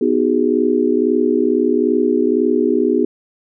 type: chord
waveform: sine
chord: G# minor seventh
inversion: first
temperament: just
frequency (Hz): 249.2 / 311.5 / 373.8 / 415.3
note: B3 / D#4 / F#4 / G#4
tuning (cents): +16 / +2 / +18 / 0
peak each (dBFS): -18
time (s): 0.01-3.05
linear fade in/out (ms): 5
effects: none